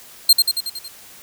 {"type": "tone with echo", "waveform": "sawtooth", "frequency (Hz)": 4186, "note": "C8", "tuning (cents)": 0, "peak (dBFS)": -4, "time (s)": [0.29, 0.33], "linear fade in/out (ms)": 5, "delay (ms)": 92, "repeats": 6, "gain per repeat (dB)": -4, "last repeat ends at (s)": 0.882, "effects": ["white hiss -43 dBFS RMS until 1.22 s"]}